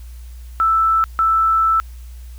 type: tone bursts at uneven times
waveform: sine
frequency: 1321 Hz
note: E6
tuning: 3 cents sharp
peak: -12 dBFS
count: 2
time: 0.6-1.04 / 1.19-1.8 s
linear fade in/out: 0 ms
effects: added 60 Hz sine -32 dBFS peak until 2.38 s + white hiss -51 dBFS RMS until 2.38 s